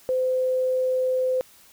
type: tone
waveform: sine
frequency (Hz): 513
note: C5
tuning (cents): -34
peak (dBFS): -20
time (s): 0.09-1.41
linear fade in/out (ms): 0
effects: white hiss -53 dBFS RMS until 1.72 s